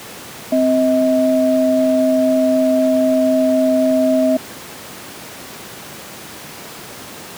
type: tone pair together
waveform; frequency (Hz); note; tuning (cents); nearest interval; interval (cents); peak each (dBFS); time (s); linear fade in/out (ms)
sine; 260 / 636.1; C4 / D#5; -11 / +38; octave + minor third; 1549; -14; 0.52-4.37; 5
effects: pink hiss -33 dBFS RMS until 7.37 s + high-pass 150 Hz 12 dB/octave